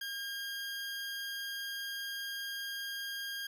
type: tone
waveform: 20% pulse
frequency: 1615 Hz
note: G#6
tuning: 49 cents flat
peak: -33 dBFS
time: 0.01-3.47 s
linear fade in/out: 5 ms
effects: none